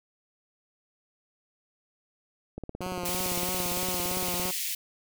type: click train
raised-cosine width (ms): 2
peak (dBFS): -23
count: 34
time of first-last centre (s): 2.58-4.455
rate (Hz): 17.6
type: tone with vibrato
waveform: 10% pulse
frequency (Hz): 180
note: F#3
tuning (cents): -47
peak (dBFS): -24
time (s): 2.81-4.51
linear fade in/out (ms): 2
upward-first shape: triangle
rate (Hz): 3.1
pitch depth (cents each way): 44
type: high-pass noise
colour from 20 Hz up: white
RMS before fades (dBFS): -32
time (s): 3.05-4.75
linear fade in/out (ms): 5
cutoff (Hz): 1900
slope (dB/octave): 48
effects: none